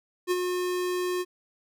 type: tone with ADSR envelope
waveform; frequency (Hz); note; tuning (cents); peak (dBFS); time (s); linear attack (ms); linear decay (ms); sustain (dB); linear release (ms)
square; 360; F#4; -47; -22; 0.27-1.25; 42; 36; -5; 41
effects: none